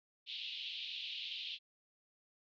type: band-pass noise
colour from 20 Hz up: white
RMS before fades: -44 dBFS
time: 0.26-1.59 s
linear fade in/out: 50 ms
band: 2700 to 3900 Hz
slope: 48 dB/octave
effects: none